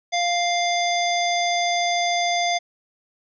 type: harmonic tone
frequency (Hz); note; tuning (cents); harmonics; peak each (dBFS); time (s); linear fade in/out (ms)
698.5; F5; 0; 1 / 3 / 5 / 7 / 9; -21 / -26 / -28 / -31 / -32; 0.12-2.59; 20
effects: none